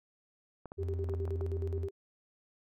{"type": "clicks", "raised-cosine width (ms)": 1, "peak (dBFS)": -30, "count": 6, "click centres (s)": [0.657, 0.719, 1.089, 1.138, 1.278, 1.41]}
{"type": "tone with pitch glide", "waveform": "triangle", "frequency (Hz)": [86.9, 85.46], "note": ["F2", "F2"], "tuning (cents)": [-8, -37], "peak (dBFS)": -31, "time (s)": [0.77, 1.89], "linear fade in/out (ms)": 50, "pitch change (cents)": -29, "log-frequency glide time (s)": [0.88, 1.23]}
{"type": "tone with tremolo", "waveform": "sine", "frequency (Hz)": 392, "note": "G4", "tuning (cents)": 0, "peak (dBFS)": -35, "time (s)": [0.78, 1.91], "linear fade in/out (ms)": 10, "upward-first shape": "square", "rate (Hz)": 9.5, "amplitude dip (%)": 80}
{"effects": []}